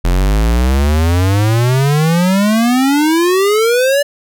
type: exponential sweep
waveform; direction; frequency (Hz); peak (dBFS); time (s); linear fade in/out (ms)
square; up; 42.42 to 584; -10; 0.04-4.03; 10
effects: none